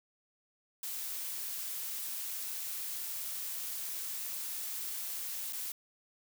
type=noise with dropouts; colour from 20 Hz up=blue; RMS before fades=-39 dBFS; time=0.83-5.72 s; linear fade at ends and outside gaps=2 ms; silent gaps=5.525-5.531 s; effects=none